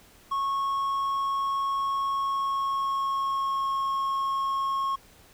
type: tone with pitch glide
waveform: triangle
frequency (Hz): 1098 to 1087.9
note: C#6 to C#6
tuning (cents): -17 to -33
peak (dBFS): -23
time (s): 0.31-4.96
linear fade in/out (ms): 10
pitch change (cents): -16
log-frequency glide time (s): 2.15-3.75
effects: pink hiss -55 dBFS RMS until 5.33 s